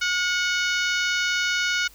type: harmonic tone with a mistuned harmonic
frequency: 737 Hz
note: F#5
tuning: 7 cents flat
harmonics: 2 / 3 / 4 / 5 / 6 / 7 / 8 / 9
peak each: -24 / -28 / -30 / -32 / -34 / -35 / -36 / -37 dBFS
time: 0.01-1.88 s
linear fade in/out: 10 ms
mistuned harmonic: 2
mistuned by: -39 cents
effects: added 50 Hz sine -52 dBFS peak until 1.94 s + white hiss -52 dBFS RMS until 1.94 s